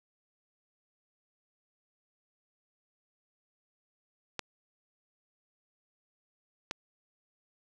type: clicks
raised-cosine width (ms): 0.2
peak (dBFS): -16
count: 2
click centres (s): 4.393 / 6.711
effects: none